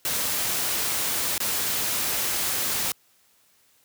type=noise with dropouts; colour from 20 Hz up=white; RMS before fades=-26 dBFS; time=0.05-2.92 s; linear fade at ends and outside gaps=2 ms; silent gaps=1.38-1.402 s; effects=white hiss -62 dBFS RMS until 3.84 s + high-pass 60 Hz 12 dB/octave